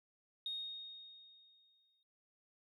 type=tone with exponential decay; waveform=sine; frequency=3719 Hz; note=A#7; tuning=5 cents flat; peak=-36 dBFS; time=0.46-2.03 s; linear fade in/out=2 ms; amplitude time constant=340 ms; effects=noise-tail reverb RT60 0.5 s tail -21 dB re dry + tanh soft clip ceiling -33 dBFS